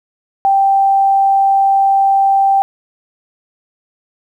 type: tone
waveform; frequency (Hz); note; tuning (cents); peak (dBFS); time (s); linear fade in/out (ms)
sine; 784; G5; 0; -8; 0.45-2.62; 0
effects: 8-bit